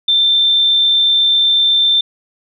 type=tone; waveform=sine; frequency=3566 Hz; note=A7; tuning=22 cents sharp; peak=-9 dBFS; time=0.08-2.01 s; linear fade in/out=5 ms; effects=none